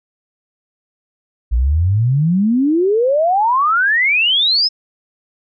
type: exponential sweep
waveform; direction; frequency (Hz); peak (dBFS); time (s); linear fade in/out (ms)
sine; up; 55 to 5274; -11; 1.51-4.69; 20
effects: none